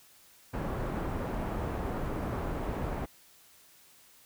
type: low-pass noise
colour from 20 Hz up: pink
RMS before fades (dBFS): -34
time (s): 0.53-3.06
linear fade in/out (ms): 10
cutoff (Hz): 1100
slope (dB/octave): 12
effects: white hiss -59 dBFS RMS until 4.25 s